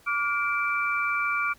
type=tone cluster; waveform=sine; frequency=1161 / 1415 / 2333 Hz; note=D6 / F6 / D7; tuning=-20 / +22 / -12 cents; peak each=-28 dBFS; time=0.06-1.54 s; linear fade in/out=20 ms; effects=pink hiss -57 dBFS RMS until 1.58 s